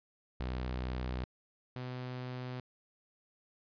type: tone pair in turn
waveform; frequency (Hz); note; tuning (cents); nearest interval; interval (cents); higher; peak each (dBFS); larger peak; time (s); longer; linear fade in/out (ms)
sawtooth; 62.8 / 126.18; B1 / B2; +30 / +38; octave; 1208; second; -31 / -35; first; 0.4-1.24 / 1.76-2.6; neither; 0
effects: resampled to 11025 Hz